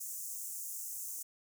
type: high-pass noise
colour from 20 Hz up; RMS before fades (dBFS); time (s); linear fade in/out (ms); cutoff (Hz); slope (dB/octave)
pink; -42; 0-1.23; 10; 6400; 48
effects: none